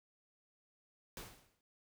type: noise with exponential decay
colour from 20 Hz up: pink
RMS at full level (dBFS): -45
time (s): 1.17-1.61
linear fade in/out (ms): 1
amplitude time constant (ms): 95
effects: none